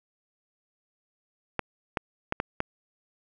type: clicks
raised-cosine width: 0.5 ms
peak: -11 dBFS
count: 5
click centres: 1.593 / 1.972 / 2.324 / 2.401 / 2.604 s
effects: none